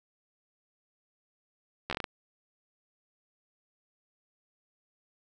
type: slowing click train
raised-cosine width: 0.3 ms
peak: -16 dBFS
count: 7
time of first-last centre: 1.9-2.042 s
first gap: 12 ms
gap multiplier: 1.27
effects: none